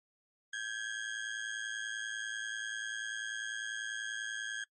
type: ring-modulated tone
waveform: 35% pulse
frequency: 1628 Hz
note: G#6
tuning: 35 cents flat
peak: -32 dBFS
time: 0.53-4.64 s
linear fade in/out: 5 ms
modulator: 55.1 Hz
effects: noise-tail reverb RT60 0.1 s tail -23 dB re dry + MP3 32 kbps